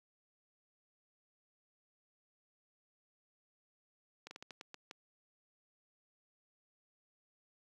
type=slowing click train; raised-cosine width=0.2 ms; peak=-30 dBFS; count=8; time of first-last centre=4.27-4.911 s; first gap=40 ms; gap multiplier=1.27; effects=high-pass 150 Hz 12 dB/octave + 11-bit